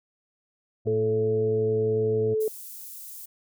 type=harmonic tone; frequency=111.6 Hz; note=A2; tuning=25 cents sharp; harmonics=1 / 2 / 3 / 5 / 6; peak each=-29 / -35 / -39 / -43 / -45 dBFS; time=0.85-2.35 s; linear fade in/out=20 ms
type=tone; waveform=sine; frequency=435.5 Hz; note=A4; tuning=18 cents flat; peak=-22 dBFS; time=0.87-2.48 s; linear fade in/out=2 ms
type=high-pass noise; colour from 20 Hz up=white; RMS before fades=-41 dBFS; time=2.4-3.26 s; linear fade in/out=10 ms; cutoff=9300 Hz; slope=12 dB/octave
effects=none